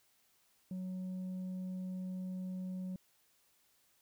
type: tone with tanh clipping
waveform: sine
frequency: 185 Hz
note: F#3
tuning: in tune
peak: -39 dBFS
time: 0.71-2.96 s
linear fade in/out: 2 ms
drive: 3 dB
effects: white hiss -72 dBFS RMS until 4.01 s